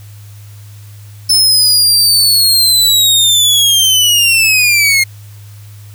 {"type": "linear sweep", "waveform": "sawtooth", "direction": "down", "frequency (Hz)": [5274, 2121], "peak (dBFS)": -4, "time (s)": [1.29, 5.04], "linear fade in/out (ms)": 10, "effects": ["added 103 Hz sine -31 dBFS peak until 5.94 s", "white hiss -44 dBFS RMS until 5.94 s"]}